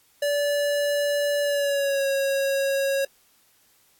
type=tone with pitch glide; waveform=square; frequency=578 to 548.7 Hz; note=D5 to C#5; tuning=-28 to -18 cents; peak=-22 dBFS; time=0.22-3.05 s; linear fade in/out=5 ms; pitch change=-90 cents; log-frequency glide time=1.41-2.06 s; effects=white hiss -61 dBFS RMS until 3.99 s + AAC 64 kbps